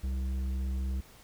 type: tone with tanh clipping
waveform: sine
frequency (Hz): 65.41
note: C2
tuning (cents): 0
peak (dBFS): -31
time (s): 0.03-1.01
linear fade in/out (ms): 10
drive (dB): 9
effects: pink hiss -56 dBFS RMS until 1.23 s